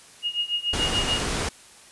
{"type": "tone with tremolo", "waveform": "sine", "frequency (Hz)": 2863, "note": "F7", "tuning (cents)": 42, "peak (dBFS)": -20, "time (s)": [0.22, 1.24], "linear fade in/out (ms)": 50, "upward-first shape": "triangle", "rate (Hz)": 6.9, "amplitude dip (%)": 95}
{"type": "low-pass noise", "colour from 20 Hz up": "pink", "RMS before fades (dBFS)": -27, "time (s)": [0.73, 1.49], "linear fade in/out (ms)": 5, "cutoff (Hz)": 10000, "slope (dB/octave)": 24}
{"effects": ["white hiss -49 dBFS RMS until 1.91 s", "resampled to 24000 Hz"]}